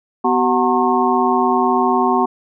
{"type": "tone cluster", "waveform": "sine", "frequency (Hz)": [249.5, 379.7, 737, 908, 1079], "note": ["B3", "F#4", "F#5", "A#5", "C#6"], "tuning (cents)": [18, 45, -7, -46, -47], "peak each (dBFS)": -19, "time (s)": [0.24, 2.26], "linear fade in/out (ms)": 10, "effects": []}